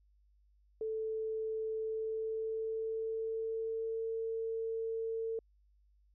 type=tone with pitch glide; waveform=sine; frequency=440 to 450 Hz; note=A4 to A4; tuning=0 to +39 cents; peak=-34 dBFS; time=0.81-5.39 s; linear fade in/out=2 ms; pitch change=+39 cents; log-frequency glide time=1.78-4.02 s; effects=added 50 Hz sine -65 dBFS peak until 6.14 s